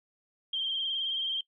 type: tone with vibrato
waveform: sine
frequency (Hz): 3172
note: G7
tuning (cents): +20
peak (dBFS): -28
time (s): 0.53-1.41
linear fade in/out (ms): 5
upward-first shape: sine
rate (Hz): 19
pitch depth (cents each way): 43
effects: noise-tail reverb RT60 0.1 s tail -20 dB re dry